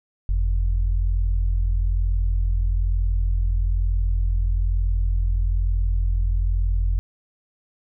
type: tone pair together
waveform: sine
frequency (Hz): 46.21 / 87.31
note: F#1 / F2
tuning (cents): -1 / 0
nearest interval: major seventh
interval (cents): 1101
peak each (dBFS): -18 / -27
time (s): 0.29-6.99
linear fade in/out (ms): 0
effects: none